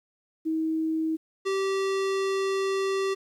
sine / square tone pair in turn, 319.1 / 388 Hz, D#4 / G4, +44 / -18 cents, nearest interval minor third, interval 338 cents, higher second, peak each -24 / -25 dBFS, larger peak first, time 0.45-1.17 / 1.45-3.15 s, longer second, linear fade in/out 20 ms, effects low-pass 7000 Hz 12 dB/octave + 10-bit

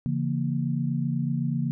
sine chord, A# diminished, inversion first, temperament just, 139.85 / 167.82 / 233.1 Hz, C#3 / E3 / A#3, +16 / +31 / 0 cents, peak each -27 / -29 / -29 dBFS, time 0.06-1.71 s, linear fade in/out 0 ms, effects none

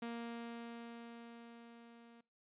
sawtooth tone with level ramp, 233.7 Hz, A#3, 5 cents sharp, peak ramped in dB -37 to -55 dBFS, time 0.02-2.21 s, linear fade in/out 5 ms, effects noise-tail reverb RT60 0.3 s tail -24 dB re dry + resampled to 8000 Hz

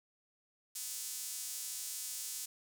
sawtooth tone with high-pass filter, 253.1 Hz, B3, 43 cents sharp, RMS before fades -42 dBFS, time 0.75-2.46 s, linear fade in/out 10 ms, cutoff 7300 Hz, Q 1.2, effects none

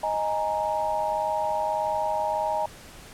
sine chord, D# suspended fourth, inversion none, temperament equal, 622.3 / 830.6 / 932.3 Hz, D#5 / G#5 / A#5, 0 / 0 / 0 cents, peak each -28 dBFS, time 0.03-2.66 s, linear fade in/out 5 ms, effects pink hiss -46 dBFS RMS until 3.13 s + low-pass 12000 Hz 12 dB/octave

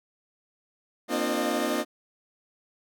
25% pulse tone cluster, 233.7 / 263.5 / 300.4 / 351.6 / 613 Hz, A#3 / C4 / D4 / F4 / D#5, +5 / +12 / +39 / +12 / -26 cents, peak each -28 dBFS, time 1.08-1.85 s, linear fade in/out 50 ms, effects none

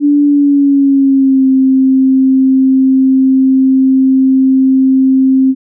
sine tone with pitch glide, 289.7 to 264.1 Hz, D4 to C4, -24 to +16 cents, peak -5 dBFS, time 0-5.55 s, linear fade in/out 50 ms, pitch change -160 cents, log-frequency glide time 0.24-1.47 s, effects none

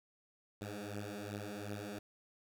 10% pulse beating tone pair, 101.5 / 104.2 Hz, G#2 / G#2, -39 / +6 cents, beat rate 2.7 Hz, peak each -37 / -36 dBFS, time 0.61-1.99 s, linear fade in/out 5 ms, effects none

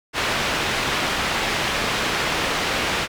white low-pass noise, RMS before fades -23 dBFS, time 0.13-3.08 s, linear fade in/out 50 ms, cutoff 2900 Hz, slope 12 dB/octave, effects none

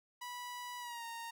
sawtooth tone with pitch glide, 981 to 925.9 Hz, B5 to A#5, -12 to -12 cents, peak -39 dBFS, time 0.21-1.31 s, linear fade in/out 10 ms, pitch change -100 cents, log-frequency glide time 0.79-1.04 s, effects none

